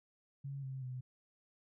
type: tone with pitch steps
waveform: sine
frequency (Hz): 138.59 / 132.79 / 127.23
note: C#3 / C3 / C3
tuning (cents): 0 / +26 / -48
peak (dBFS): -40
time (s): 0.44-1.01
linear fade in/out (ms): 10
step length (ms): 190
effects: none